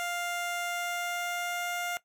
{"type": "tone with pitch glide", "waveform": "15% pulse", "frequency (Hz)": [700, 704.1], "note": ["F5", "F5"], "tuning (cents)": [4, 14], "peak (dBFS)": -25, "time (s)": [0, 1.97], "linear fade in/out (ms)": 0, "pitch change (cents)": 10, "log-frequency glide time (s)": [0.64, 1.71], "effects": ["noise-tail reverb RT60 0.1 s tail -17 dB re dry"]}